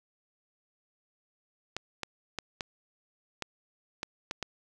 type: clicks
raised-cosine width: 0.2 ms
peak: -16 dBFS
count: 8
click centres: 1.766 / 2.033 / 2.387 / 2.608 / 3.423 / 4.031 / 4.311 / 4.427 s
effects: none